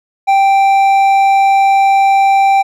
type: tone with hard clipping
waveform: sine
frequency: 784 Hz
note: G5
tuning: in tune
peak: -8 dBFS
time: 0.27-2.63 s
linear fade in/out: 20 ms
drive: 6 dB
effects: none